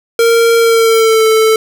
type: tone with pitch glide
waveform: square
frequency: 462.2 to 440.6 Hz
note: A#4 to A4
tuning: -15 to +2 cents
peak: -7 dBFS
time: 0.19-1.56 s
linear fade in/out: 2 ms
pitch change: -83 cents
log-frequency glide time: 0.57-1.26 s
effects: none